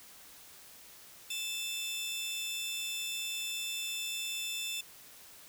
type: tone pair together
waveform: sawtooth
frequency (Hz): 2637 / 3539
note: E7 / A7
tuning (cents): 0 / +9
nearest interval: perfect fourth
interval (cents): 509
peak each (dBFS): -36 / -34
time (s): 1.3-4.81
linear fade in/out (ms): 5
effects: white hiss -54 dBFS RMS until 5.48 s